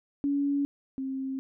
sine tone pair in turn, 282.8 / 266.4 Hz, C#4 / C4, +35 / +31 cents, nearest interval minor second, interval 104 cents, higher first, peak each -24 / -30 dBFS, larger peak first, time 0.24-0.65 / 0.98-1.39 s, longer neither, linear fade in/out 0 ms, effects none

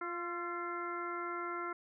harmonic tone with a mistuned harmonic, 348.6 Hz, F4, 3 cents flat, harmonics 1 / 2 / 3 / 4 / 5 / 6, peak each -42 / -48 / -44 / -40 / -52 / -48 dBFS, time 0.01-1.73 s, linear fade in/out 5 ms, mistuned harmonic 4, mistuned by -41 cents, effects none

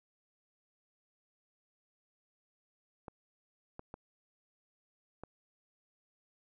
clicks, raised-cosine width 1 ms, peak -30 dBFS, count 4, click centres 3.082 / 3.794 / 3.941 / 5.236 s, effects none

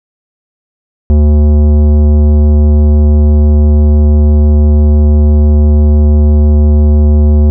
sine tone with tanh clipping, 74.5 Hz, D2, 25 cents sharp, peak -5 dBFS, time 1.1-7.5 s, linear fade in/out 0 ms, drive 14 dB, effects none

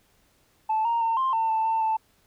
sine tone with pitch steps, 874 / 931 / 909 / 1052 / 899 / 885 / 895 / 882 Hz, A5 / A#5 / A#5 / C6 / A5 / A5 / A5 / A5, -12 / -2 / -44 / +9 / +37 / +10 / +29 / +4 cents, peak -20 dBFS, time 0.69-1.97 s, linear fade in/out 10 ms, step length 160 ms, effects tanh soft clip ceiling -18 dBFS + pink hiss -64 dBFS RMS until 2.26 s

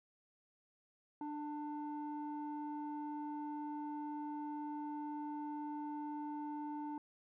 square tone with low-pass filter, 297 Hz, D4, 20 cents sharp, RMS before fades -43 dBFS, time 1.21-6.98 s, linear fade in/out 2 ms, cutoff 770 Hz, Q 5.5, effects none

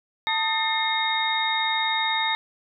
sine tone cluster, 890 / 1249 / 1792 / 2135 / 3722 Hz, A5 / D#6 / A6 / C7 / A#7, +20 / +6 / +31 / +34 / -3 cents, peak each -26 / -34 / -30 / -28 / -26 dBFS, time 0.27-2.35 s, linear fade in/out 0 ms, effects none

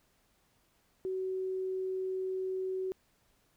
sine tone, 376 Hz, F#4, 28 cents sharp, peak -32 dBFS, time 1.05-2.92 s, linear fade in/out 0 ms, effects pink hiss -71 dBFS RMS until 3.56 s

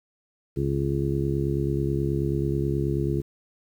harmonic tone, 69.3 Hz, C#2, in tune, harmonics 1 / 2 / 3 / 4 / 5 / 6, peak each -31 / -26 / -34 / -34 / -28 / -32 dBFS, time 0.56-3.22 s, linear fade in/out 20 ms, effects 9-bit

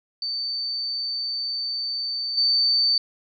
sine tone with level steps, 4562 Hz, C#8, 49 cents sharp, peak -25 / -17 dBFS, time 0.22-2.98 s, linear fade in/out 2 ms, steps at 2.37 s, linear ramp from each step 10 ms, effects none

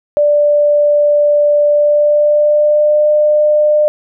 sine tone with pitch glide, 588 to 601 Hz, D5 to D5, +2 to +40 cents, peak -7 dBFS, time 0.17-3.88 s, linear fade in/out 0 ms, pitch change +38 cents, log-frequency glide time 1.66-3.06 s, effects none

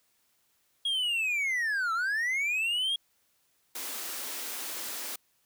triangle linear two-way sweep, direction down then up, 3305 to 1300 to 3305 Hz, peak -25 dBFS, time 0.85-2.96 s, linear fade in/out 5 ms, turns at 1.93 s
white high-pass noise, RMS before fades -37 dBFS, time 3.75-5.16 s, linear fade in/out 5 ms, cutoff 230 Hz, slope 48 dB/octave
effects white hiss -71 dBFS RMS until 5.45 s

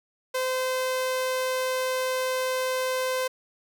sawtooth tone, 515 Hz, C5, 28 cents flat, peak -21 dBFS, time 0.34-3.28 s, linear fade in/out 10 ms, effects none

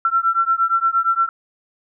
sine beating tone pair, 1347 / 1355.6 Hz, E6 / E6, +37 / +48 cents, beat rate 8.6 Hz, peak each -18 dBFS, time 0.05-1.29 s, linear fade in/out 2 ms, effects none

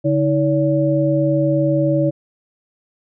sine tone cluster, 142.9 / 319.7 / 569 Hz, D3 / D#4 / C#5, -47 / +47 / +45 cents, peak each -18 dBFS, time 0.04-2.11 s, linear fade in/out 20 ms, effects none

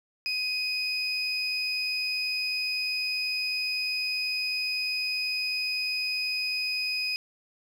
sine tone pair together, 2503 / 5006 Hz, D#7 / D#8, +10 / +10 cents, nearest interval octave, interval 1200 cents, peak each -28 dBFS, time 0.26-7.16 s, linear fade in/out 0 ms, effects tanh soft clip ceiling -23 dBFS + 9-bit

